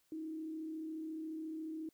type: tone with frequency modulation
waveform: sine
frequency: 317.2 Hz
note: D#4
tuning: 33 cents sharp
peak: -40 dBFS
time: 0.12-1.89 s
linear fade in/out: 2 ms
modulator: 34.2 Hz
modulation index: 0.34
effects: white hiss -75 dBFS RMS until 1.93 s